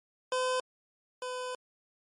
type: tone pair in turn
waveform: 25% pulse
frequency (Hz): 510 / 503.9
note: C5 / B4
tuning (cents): -44 / +35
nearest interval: unison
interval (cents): 21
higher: first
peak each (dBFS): -24 / -31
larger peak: first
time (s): 0.32-0.6 / 1.22-1.55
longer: second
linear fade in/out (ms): 2
effects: MP3 48 kbps